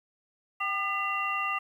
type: tone cluster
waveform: sine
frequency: 778 / 1207 / 2003 / 2754 Hz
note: G5 / D6 / B6 / F7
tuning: -13 / +47 / +24 / -25 cents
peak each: -38 / -30 / -36 / -32 dBFS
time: 0.6-1.59 s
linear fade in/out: 10 ms
effects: 10-bit